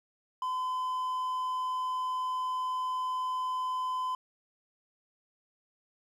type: tone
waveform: triangle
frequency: 1018 Hz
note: C6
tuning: 48 cents flat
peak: -28 dBFS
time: 0.42-4.15 s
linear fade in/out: 2 ms
effects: 11-bit